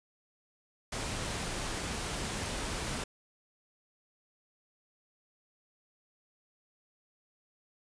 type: noise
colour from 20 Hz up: pink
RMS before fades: -36 dBFS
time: 0.92-3.04 s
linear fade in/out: 5 ms
effects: resampled to 22050 Hz